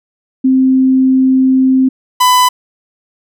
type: tone pair in turn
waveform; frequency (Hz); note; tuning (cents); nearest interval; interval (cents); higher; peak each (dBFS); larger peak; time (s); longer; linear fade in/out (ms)
sine / 45% pulse; 261.6 / 999.7; C4 / B5; 0 / +21; octave + major seventh; 2321; second; -6; neither; 0.44-1.89 / 2.2-2.49; first; 10
effects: none